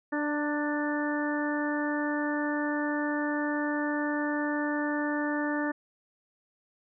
harmonic tone with a mistuned harmonic, 294.9 Hz, D4, 7 cents sharp, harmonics 1 / 2 / 3 / 4 / 5 / 6, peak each -29 / -35 / -37 / -40 / -39 / -35 dBFS, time 0.12-5.72 s, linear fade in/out 10 ms, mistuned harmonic 3, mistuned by +21 cents, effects none

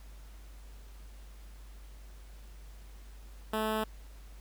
10% pulse tone with notch filter, 217.6 Hz, A3, 19 cents flat, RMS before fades -32 dBFS, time 3.53-3.84 s, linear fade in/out 5 ms, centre 6100 Hz, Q 0.99, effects added 50 Hz sine -47 dBFS peak until 4.4 s + pink hiss -60 dBFS RMS until 4.4 s

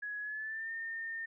sine tone with pitch glide, 1677 to 1818.2 Hz, G#6 to A#6, +16 to -44 cents, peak -37 dBFS, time 0.02-1.26 s, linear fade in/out 10 ms, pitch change +140 cents, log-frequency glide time 0.2-0.71 s, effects none

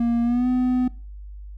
triangle tone with pitch glide, 234.9 to 251.8 Hz, A#3 to B3, +13 to +34 cents, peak -16 dBFS, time 0-0.88 s, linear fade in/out 5 ms, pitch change +121 cents, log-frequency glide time 0.23-0.48 s, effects noise-tail reverb RT60 0.4 s tail -22 dB re dry + added 50 Hz sine -35 dBFS peak until 1.57 s

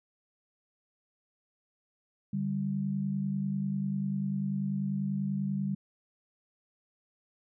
sine tone pair together, 145.81 / 196 Hz, D3 / G3, -12 / 0 cents, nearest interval perfect fourth, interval 512 cents, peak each -34 / -30 dBFS, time 2.33-5.75 s, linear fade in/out 5 ms, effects none

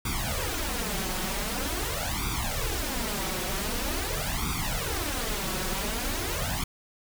pink noise with flanger, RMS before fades -30 dBFS, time 0.05-6.64 s, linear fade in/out 5 ms, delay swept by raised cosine 0.84 to 5.44 ms, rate 0.45 Hz, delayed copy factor +1, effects none

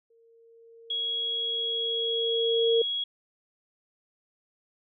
sine tone with exponential growth, 459.2 Hz, A#4, 26 cents flat, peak -19 dBFS, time 0.1-2.82 s, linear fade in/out 5 ms, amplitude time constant 590 ms
sine tone, 3322 Hz, G#7, in tune, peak -27 dBFS, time 0.9-3.04 s, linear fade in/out 5 ms
effects none

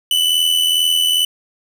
45% pulse tone with amplitude modulation, 2992 Hz, F#7, 19 cents sharp, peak -10 dBFS, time 0.11-1.25 s, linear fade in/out 2 ms, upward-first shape sine, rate 82.3 Hz, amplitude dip 55%, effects none

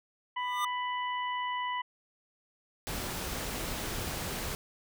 harmonic tone, 992 Hz, B5, 7 cents sharp, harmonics 1 / 2 / 3, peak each -32 / -38 / -42 dBFS, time 0.36-1.82 s, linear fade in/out 10 ms
square tone with exponential growth, 1200 Hz, D6, 37 cents sharp, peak -28 dBFS, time 0.38-0.65 s, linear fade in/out 5 ms, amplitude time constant 58 ms
pink noise, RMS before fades -36 dBFS, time 2.87-4.55 s, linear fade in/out 0 ms
effects none

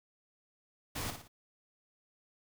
pink noise with echo, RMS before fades -38 dBFS, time 0.95-1.11 s, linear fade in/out 10 ms, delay 57 ms, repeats 3, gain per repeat -7 dB, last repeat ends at 1.281 s, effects none

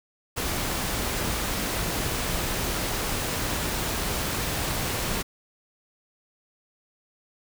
pink noise, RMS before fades -28 dBFS, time 0.36-5.23 s, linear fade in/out 20 ms, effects none

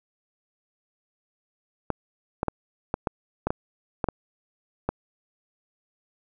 clicks, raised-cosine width 1 ms, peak -10 dBFS, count 10, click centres 1.903 / 2.431 / 2.483 / 2.941 / 3.072 / 3.47 / 3.505 / 4.042 / 4.087 / 4.89 s, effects none

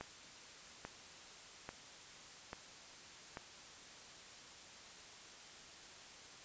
click train, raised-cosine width 0.5 ms, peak -29 dBFS, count 5, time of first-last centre 0.01-3.371 s, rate 1.19 Hz, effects white hiss -55 dBFS RMS until 6.44 s + resampled to 16000 Hz

